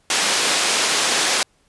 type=band-pass noise; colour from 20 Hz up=white; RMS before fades=-19 dBFS; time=0.1-1.43 s; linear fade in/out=2 ms; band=270 to 6500 Hz; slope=12 dB/octave; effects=pink hiss -61 dBFS RMS until 1.68 s + resampled to 24000 Hz